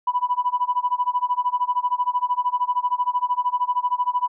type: tone with tremolo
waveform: sine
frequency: 987.8 Hz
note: B5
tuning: in tune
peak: -15 dBFS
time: 0.07-4.28 s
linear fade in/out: 5 ms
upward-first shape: sine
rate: 13 Hz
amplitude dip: 95%
effects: tanh soft clip ceiling -11 dBFS